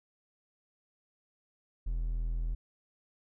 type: tone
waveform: triangle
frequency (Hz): 41.2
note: E1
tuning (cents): 0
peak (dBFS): -28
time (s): 1.86-2.55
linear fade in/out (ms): 10
effects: none